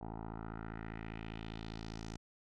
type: tone with low-pass filter sweep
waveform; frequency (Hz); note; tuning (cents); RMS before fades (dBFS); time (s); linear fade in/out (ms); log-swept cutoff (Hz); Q
10% pulse; 55; A1; 0; -45; 0.01-2.17; 5; 820 to 6600; 2.3
effects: none